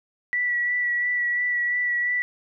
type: tone with vibrato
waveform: sine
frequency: 1951 Hz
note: B6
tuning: 22 cents flat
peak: -21 dBFS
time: 0.33-2.22 s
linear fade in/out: 0 ms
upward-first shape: sine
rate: 2.9 Hz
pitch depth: 18 cents each way
effects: none